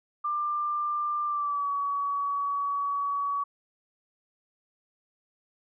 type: tone with pitch glide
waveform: sine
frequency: 1190 to 1132.3 Hz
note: D6 to C#6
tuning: +22 to +36 cents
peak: -26 dBFS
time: 0.24-3.44 s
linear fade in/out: 10 ms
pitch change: -86 cents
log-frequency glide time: 1.25-1.7 s
effects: none